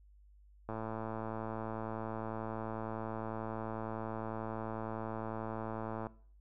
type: click train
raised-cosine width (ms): 1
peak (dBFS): -26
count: 598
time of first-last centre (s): 0.69-6.068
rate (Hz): 111
effects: noise-tail reverb RT60 0.5 s tail -19 dB re dry + added 50 Hz sine -58 dBFS peak until 6.4 s